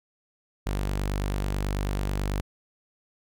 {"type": "tone", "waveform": "sawtooth", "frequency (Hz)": 49.16, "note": "G1", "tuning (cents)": 6, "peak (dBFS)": -22, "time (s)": [0.66, 2.41], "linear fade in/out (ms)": 10, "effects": []}